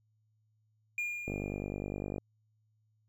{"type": "tone with exponential decay", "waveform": "triangle", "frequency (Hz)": 2417, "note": "D7", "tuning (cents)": 49, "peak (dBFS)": -29, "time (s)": [0.98, 2.18], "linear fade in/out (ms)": 2, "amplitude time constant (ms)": 260}
{"type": "click train", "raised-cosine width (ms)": 2, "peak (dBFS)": -23, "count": 46, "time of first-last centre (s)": [1.28, 2.182], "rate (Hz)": 49.9}
{"effects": ["added 108 Hz sine -70 dBFS peak until 3.08 s"]}